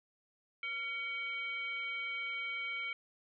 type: tone with frequency modulation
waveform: sine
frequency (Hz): 2254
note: C#7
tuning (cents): +28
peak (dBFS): -36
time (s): 0.63-2.93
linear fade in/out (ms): 2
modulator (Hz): 874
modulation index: 0.65
effects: none